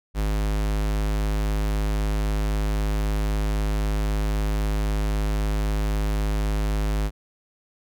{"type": "tone", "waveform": "square", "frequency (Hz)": 51.91, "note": "G#1", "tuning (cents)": 0, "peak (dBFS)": -22, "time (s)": [0.14, 7.11], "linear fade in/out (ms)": 50, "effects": []}